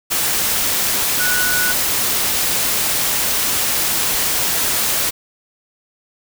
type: tone in noise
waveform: sine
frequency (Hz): 1474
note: F#6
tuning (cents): -7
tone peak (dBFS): -18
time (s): 1.19-1.73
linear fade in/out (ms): 20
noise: white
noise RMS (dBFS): -18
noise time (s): 0.1-5.11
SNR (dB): -3
effects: none

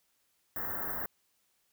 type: band-stop noise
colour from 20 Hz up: white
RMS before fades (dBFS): -36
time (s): 0.56-1.06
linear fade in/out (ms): 2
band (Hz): 1900 to 14000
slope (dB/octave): 96
effects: white hiss -74 dBFS RMS until 1.72 s

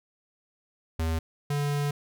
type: tone pair in turn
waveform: square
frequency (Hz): 81.1 / 144.5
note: E2 / D3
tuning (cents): -28 / -28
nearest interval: minor seventh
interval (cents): 1000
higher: second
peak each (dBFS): -26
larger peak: neither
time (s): 0.99-1.19 / 1.5-1.91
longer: second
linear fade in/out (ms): 5
effects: none

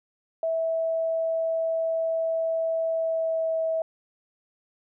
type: tone with pitch glide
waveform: sine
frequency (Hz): 653 to 647.7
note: E5 to E5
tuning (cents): -17 to -31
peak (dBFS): -23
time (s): 0.43-3.82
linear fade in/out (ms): 2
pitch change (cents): -14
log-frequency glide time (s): 2.9-3.59
effects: none

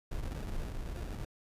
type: noise with sample-and-hold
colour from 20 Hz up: brown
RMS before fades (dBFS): -38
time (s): 0.11-1.25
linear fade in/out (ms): 5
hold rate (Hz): 1050
effects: resampled to 32000 Hz

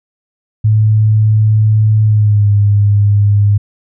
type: tone with pitch glide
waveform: sine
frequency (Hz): 108 to 102.35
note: A2 to G#2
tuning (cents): -32 to -25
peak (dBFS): -6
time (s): 0.64-3.58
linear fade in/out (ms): 10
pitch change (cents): -93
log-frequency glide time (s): 2.03-2.49
effects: none

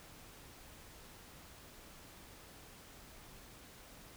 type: silence
effects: pink hiss -56 dBFS RMS until 4.16 s

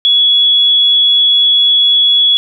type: tone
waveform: sine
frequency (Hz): 3374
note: G#7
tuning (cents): +27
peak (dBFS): -6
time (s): 0.05-2.37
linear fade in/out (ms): 0
effects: none

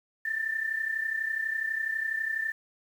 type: tone pair together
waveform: sine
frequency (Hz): 1774 / 1806.1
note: A6 / A6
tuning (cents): +14 / +45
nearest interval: unison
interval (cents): 31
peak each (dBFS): -29 / -34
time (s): 0.25-2.52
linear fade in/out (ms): 5
effects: 9-bit

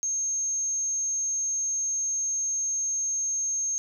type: tone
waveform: sine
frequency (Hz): 6420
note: G8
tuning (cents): +40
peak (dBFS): -25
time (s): 0.03-3.78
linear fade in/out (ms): 0
effects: none

